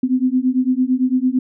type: beating tone pair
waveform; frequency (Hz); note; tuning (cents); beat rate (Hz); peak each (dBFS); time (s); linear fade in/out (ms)
sine; 251.4 / 260.3; B3 / C4; +31 / -9; 8.9; -17; 0.03-1.39; 5
effects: none